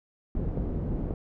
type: low-pass noise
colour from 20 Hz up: pink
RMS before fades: -30 dBFS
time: 0.35-1.14 s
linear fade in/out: 2 ms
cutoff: 320 Hz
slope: 12 dB/octave
type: clicks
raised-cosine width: 2 ms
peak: -18 dBFS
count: 2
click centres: 0.574 / 1.108 s
effects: none